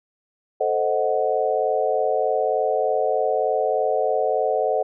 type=chord; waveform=sine; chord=A diminished seventh; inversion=none; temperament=equal; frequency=440 / 523.3 / 622.3 / 740 Hz; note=A4 / C5 / Eb5 / Gb5; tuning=0 / 0 / 0 / 0 cents; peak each=-24 dBFS; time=0.6-4.83 s; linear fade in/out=10 ms; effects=none